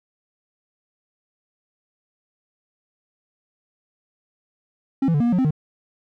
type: tone with pitch steps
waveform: triangle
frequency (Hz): 270 / 166.3 / 145.6 / 236.6 / 238.9 / 180.5 / 260.5 / 152.6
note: C#4 / E3 / D3 / A#3 / A#3 / F#3 / C4 / D#3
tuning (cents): -45 / +16 / -15 / +26 / +43 / -43 / -7 / -33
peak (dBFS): -14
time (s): 5.02-5.508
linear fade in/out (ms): 5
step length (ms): 61
effects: none